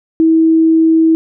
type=tone; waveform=sine; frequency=323.3 Hz; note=E4; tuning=34 cents flat; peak=-6 dBFS; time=0.2-1.15 s; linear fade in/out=0 ms; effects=none